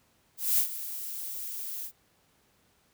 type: noise with ADSR envelope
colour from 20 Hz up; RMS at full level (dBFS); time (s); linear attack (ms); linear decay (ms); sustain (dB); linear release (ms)
violet; -23; 0.37-1.92; 210; 89; -14; 73
effects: pink hiss -67 dBFS RMS until 2.93 s + high-pass 60 Hz 12 dB/octave